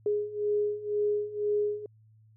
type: beating tone pair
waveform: sine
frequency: 414.8 / 416.8 Hz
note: G#4 / G#4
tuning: -2 / +6 cents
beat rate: 2 Hz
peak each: -31 / -28 dBFS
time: 0.06-1.86 s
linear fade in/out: 2 ms
effects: added 109 Hz sine -56 dBFS peak until 2.36 s